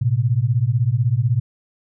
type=beating tone pair; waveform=sine; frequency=111.7 / 127.7 Hz; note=A2 / C3; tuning=+27 / -42 cents; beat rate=16 Hz; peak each=-18 dBFS; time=0.01-1.4 s; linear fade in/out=10 ms; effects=none